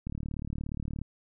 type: click train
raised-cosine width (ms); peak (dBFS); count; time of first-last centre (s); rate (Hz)
5; -23; 36; 0.07-1.016; 37
effects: none